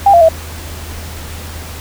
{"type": "tone with pitch steps", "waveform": "sine", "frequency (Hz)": [798, 685, 649], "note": ["G5", "F5", "E5"], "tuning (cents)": [31, -34, -27], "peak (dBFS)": -3, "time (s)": [0.06, 0.288], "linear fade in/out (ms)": 5, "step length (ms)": 76, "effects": ["added 80 Hz sine -27 dBFS peak until 1.8 s", "pink hiss -30 dBFS RMS until 1.8 s"]}